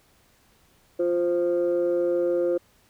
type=tone pair together; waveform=sine; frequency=349.3 / 523.3 Hz; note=F4 / C5; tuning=0 / 0 cents; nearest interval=perfect fifth; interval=700 cents; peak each=-22 dBFS; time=0.99-2.58 s; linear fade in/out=10 ms; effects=tanh soft clip ceiling -16 dBFS + pink hiss -61 dBFS RMS until 2.89 s